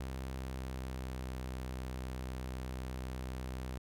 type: tone with pitch glide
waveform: sawtooth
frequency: 65.41 to 63.99 Hz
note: C2 to C2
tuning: 0 to -38 cents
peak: -35 dBFS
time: 0-3.78 s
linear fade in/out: 5 ms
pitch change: -38 cents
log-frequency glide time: 0.29-1.29 s
effects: none